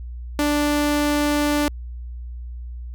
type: tone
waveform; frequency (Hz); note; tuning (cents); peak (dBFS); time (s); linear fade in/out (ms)
sawtooth; 293.7; D4; 0; -14; 0.39-1.68; 0
effects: added 60 Hz sine -30 dBFS peak until 2.94 s